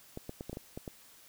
clicks, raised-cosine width 2 ms, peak -26 dBFS, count 8, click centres 0.174 / 0.294 / 0.409 / 0.496 / 0.53 / 0.571 / 0.775 / 0.878 s, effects white hiss -58 dBFS RMS until 1.28 s

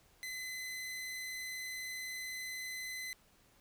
sawtooth tone, 2029 Hz, B6, 46 cents sharp, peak -37 dBFS, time 0.23-3.13 s, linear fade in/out 0 ms, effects pink hiss -67 dBFS RMS until 3.6 s

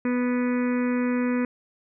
harmonic tone, 246.9 Hz, B3, in tune, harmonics 1 / 2 / 4 / 5 / 6 / 7 / 8 / 9 / 10, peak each -22 / -30 / -38 / -41 / -40 / -41 / -40 / -44 / -43 dBFS, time 0.05-1.45 s, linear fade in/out 2 ms, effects none

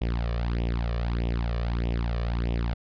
sawtooth tone with flanger, 58.27 Hz, A#1, in tune, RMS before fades -27 dBFS, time 0.01-2.74 s, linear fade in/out 10 ms, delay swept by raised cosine 0.33 to 1.73 ms, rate 1.6 Hz, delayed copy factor +0.8, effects resampled to 11025 Hz

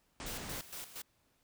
pink low-pass noise, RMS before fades -44 dBFS, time 0.2-0.61 s, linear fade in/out 0 ms, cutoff 9200 Hz, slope 96 dB/octave
white noise with tremolo, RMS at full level -44 dBFS, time 0.26-1.02 s, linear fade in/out 5 ms, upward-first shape square, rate 4.3 Hz, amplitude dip 70%
effects pink hiss -74 dBFS RMS until 1.43 s

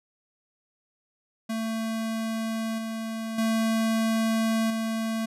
square tone with level steps, 223.6 Hz, A3, 28 cents sharp, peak -28 / -31 / -23 / -27 dBFS, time 1.49-5.26 s, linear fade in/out 10 ms, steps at 2.78 / 3.38 / 4.7 s, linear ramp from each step 5 ms, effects resampled to 32000 Hz

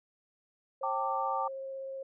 sine tone with vibrato, 537 Hz, C5, 45 cents sharp, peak -37 dBFS, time 0.81-2.03 s, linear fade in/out 5 ms, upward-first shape triangle, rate 16 Hz, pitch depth 8 cents each way
sine chord, G suspended second, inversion none, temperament equal with one note detuned, 784 / 898 / 1174.7 Hz, G5 / A5 / D6, 0 / +35 / 0 cents, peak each -34 dBFS, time 0.83-1.48 s, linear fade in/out 5 ms
effects none

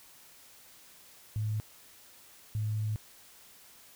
sine tone bursts at uneven times, 107.5 Hz, A2, 40 cents flat, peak -29 dBFS, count 2, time 1.36-1.6 / 2.55-2.96 s, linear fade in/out 0 ms, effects white hiss -56 dBFS RMS until 3.95 s

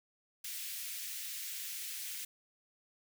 white high-pass noise, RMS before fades -42 dBFS, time 0.44-2.25 s, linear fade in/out 5 ms, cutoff 1900 Hz, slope 24 dB/octave, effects none

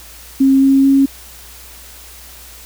sine tone with pitch steps, 269.2 / 271.2 / 273.3 Hz, C4 / C#4 / C#4, +49 / -38 / -24 cents, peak -7 dBFS, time 0.4-1.06 s, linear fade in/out 10 ms, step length 220 ms, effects added 60 Hz sine -41 dBFS peak until 2.65 s + white hiss -38 dBFS RMS until 2.65 s

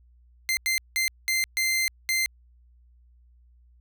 sawtooth tone bursts at uneven times, 2082 Hz, C7, 9 cents flat, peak -19 dBFS, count 6, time 0.49-0.57 / 0.66-0.78 / 0.96-1.08 / 1.28-1.44 / 1.57-1.88 / 2.09-2.26 s, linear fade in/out 0 ms, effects added 60 Hz sine -54 dBFS peak until 3.8 s

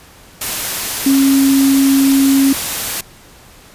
sine tone in noise, 272.6 Hz, C#4, 29 cents flat, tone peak -8 dBFS, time 1.06-2.53 s, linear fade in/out 5 ms, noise white, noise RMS -20 dBFS, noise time 0.41-3.01 s, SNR +9 dB, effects pink hiss -42 dBFS RMS until 3.74 s + resampled to 32000 Hz

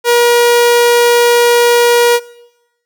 sawtooth tone, 477.8 Hz, A#4, 43 cents sharp, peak -3 dBFS, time 0.04-2.2 s, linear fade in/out 50 ms, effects noise-tail reverb RT60 1.0 s tail -22 dB re dry

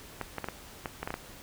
clicks, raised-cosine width 0.5 ms, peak -18 dBFS, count 9, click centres 0.213 / 0.383 / 0.443 / 0.486 / 0.858 / 1.03 / 1.075 / 1.105 / 1.141 s, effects pink hiss -49 dBFS RMS until 1.42 s

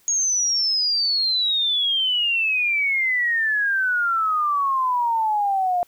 sine exponential sweep, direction down, 6645 to 698.5 Hz, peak -18 dBFS, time 0.08-5.83 s, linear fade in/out 0 ms, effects white hiss -58 dBFS RMS until 5.87 s

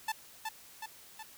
sawtooth tone with echo, 880 Hz, A5, in tune, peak -27 dBFS, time 0.08-0.12 s, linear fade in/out 5 ms, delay 370 ms, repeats 3, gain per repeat -4 dB, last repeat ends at 1.23 s, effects white hiss -55 dBFS RMS until 1.37 s

